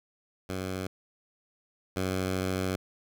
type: tone pair in turn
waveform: 10% pulse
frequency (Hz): 93.6 / 93.6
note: F#2 / F#2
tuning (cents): +20 / +20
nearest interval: unison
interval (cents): 0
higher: neither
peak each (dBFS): -24 / -20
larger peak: second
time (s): 0.49-0.87 / 1.96-2.76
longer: second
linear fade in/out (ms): 5
effects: none